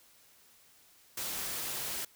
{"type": "noise", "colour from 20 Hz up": "white", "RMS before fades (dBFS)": -37, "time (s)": [1.17, 2.05], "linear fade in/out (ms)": 5, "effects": ["white hiss -62 dBFS RMS until 2.15 s"]}